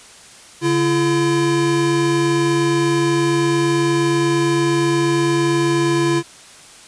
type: tone pair together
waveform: square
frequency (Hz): 142.6 / 339.2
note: C#3 / E4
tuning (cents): +49 / +50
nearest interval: octave + minor third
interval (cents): 1501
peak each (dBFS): -22 / -16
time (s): 0.61-6.23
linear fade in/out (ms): 50
effects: white hiss -42 dBFS RMS until 6.87 s + resampled to 22050 Hz